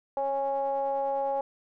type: ring-modulated tone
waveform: triangle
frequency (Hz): 138.59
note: C#3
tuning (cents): 0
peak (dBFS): -21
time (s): 0.17-1.41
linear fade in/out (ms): 2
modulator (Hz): 688
effects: none